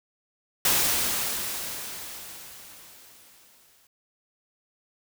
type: noise with exponential decay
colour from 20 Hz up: white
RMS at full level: -21 dBFS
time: 0.65-3.87 s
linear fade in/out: 2 ms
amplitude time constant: 700 ms
effects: none